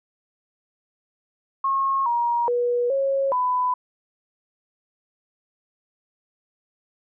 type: tone with pitch steps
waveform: sine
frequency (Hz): 1085 / 948 / 484.4 / 546 / 999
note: C#6 / A#5 / B4 / C#5 / B5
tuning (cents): -37 / +29 / -34 / -26 / +20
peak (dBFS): -19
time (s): 1.64-3.74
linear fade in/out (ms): 5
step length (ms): 420
effects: none